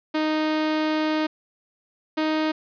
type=tone pair in turn; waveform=sawtooth; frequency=310 / 311.6 Hz; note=D#4 / D#4; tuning=-6 / +3 cents; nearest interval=unison; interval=9 cents; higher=second; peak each=-17 dBFS; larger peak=neither; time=0.14-1.27 / 2.17-2.52 s; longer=first; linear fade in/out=10 ms; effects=resampled to 11025 Hz + 9-bit